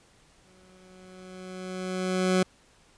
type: tone with exponential growth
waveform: 20% pulse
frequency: 185 Hz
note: F#3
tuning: in tune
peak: -15 dBFS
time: 0.45-2.43 s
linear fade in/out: 5 ms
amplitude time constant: 430 ms
effects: pink hiss -60 dBFS RMS until 2.97 s + resampled to 22050 Hz